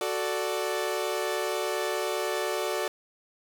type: chord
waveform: sawtooth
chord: D major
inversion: first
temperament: equal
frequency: 370 / 440 / 587.3 Hz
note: F#4 / A4 / D5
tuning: 0 / 0 / 0 cents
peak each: -28 / -28 / -28 dBFS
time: 0.01-2.88 s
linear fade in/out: 2 ms
effects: none